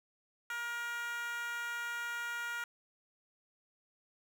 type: tone with high-pass filter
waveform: 10% pulse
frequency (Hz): 473.5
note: A#4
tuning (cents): +27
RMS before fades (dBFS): -39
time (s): 0.5-2.64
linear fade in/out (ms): 2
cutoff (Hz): 1300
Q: 3.8
effects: none